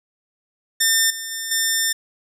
10% pulse tone with level steps, 1800 Hz, A6, 39 cents sharp, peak -6 / -19 / -17 / -9 dBFS, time 0.8-1.93 s, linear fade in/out 10 ms, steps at 1.1 / 1.31 / 1.51 s, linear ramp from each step 5 ms, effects none

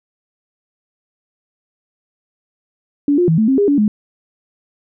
sine tone with pitch steps, 287 / 354.2 / 161.9 / 219.1 / 267.1 / 406 / 285.8 / 210.9 Hz, D4 / F4 / E3 / A3 / C4 / G#4 / D4 / G#3, -40 / +24 / -31 / -7 / +36 / -39 / -47 / +27 cents, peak -10 dBFS, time 3.08-3.88 s, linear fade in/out 2 ms, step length 100 ms, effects none

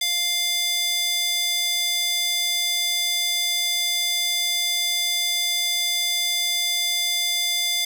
square tone with high-pass filter, 698.5 Hz, F5, in tune, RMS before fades -23 dBFS, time 0.01-7.85 s, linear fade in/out 5 ms, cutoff 3300 Hz, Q 1.7, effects none

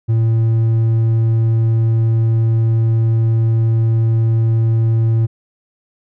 sine tone with hard clipping, 113.2 Hz, A2, 50 cents sharp, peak -12 dBFS, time 0.08-5.27 s, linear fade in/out 20 ms, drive 3 dB, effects none

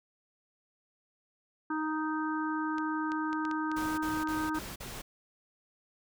harmonic tone, 311.1 Hz, D#4, in tune, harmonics 1 / 3 / 4 / 5, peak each -32 / -37 / -38 / -39 dBFS, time 1.7-4.59 s, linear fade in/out 5 ms
clicks, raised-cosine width 0.2 ms, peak -26 dBFS, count 7, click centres 2.783 / 3.119 / 3.33 / 3.452 / 3.513 / 3.716 / 4.274 s
pink noise bursts, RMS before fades -42 dBFS, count 5, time 3.76-5.02 s, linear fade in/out 10 ms, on 220 ms, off 40 ms
effects none

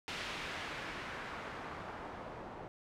white noise with low-pass filter sweep, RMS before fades -44 dBFS, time 0.08-2.68 s, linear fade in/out 0 ms, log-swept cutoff 3100 to 760 Hz, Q 1, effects none

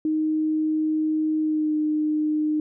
sine tone with pitch glide, 311.1 to 305.4 Hz, D#4 to D#4, 0 to -32 cents, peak -20 dBFS, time 0.05-2.6 s, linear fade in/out 2 ms, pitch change -32 cents, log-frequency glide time 1.4-1.75 s, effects none

